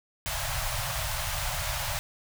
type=band-stop noise; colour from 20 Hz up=pink; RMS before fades=-31 dBFS; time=0.26-1.99 s; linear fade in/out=0 ms; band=150 to 560 Hz; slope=96 dB/octave; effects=none